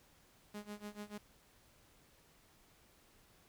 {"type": "tone with tremolo", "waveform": "sawtooth", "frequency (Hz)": 207.7, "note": "G#3", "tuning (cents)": 0, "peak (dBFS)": -39, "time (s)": [0.54, 1.18], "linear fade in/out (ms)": 5, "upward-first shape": "sine", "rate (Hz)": 6.9, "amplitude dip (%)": 90, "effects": ["pink hiss -67 dBFS RMS until 3.48 s"]}